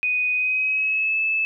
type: tone with pitch glide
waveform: sine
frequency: 2490 to 2615 Hz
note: D#7 to E7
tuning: +1 to -15 cents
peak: -19 dBFS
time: 0.03-1.45 s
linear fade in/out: 0 ms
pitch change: +84 cents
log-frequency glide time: 0.33-1.19 s
effects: none